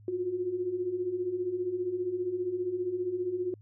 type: beating tone pair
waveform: sine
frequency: 349.2 / 364.2 Hz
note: F4 / F#4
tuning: 0 / -27 cents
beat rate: 15 Hz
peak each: -36 / -30 dBFS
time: 0.08-3.54 s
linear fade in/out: 2 ms
effects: added 105 Hz sine -51 dBFS peak until 3.61 s